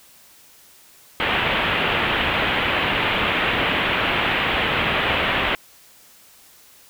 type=low-pass noise; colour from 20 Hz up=white; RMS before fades=-21 dBFS; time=1.2-5.55 s; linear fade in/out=0 ms; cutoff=3200 Hz; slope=48 dB/octave; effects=white hiss -50 dBFS RMS until 6.89 s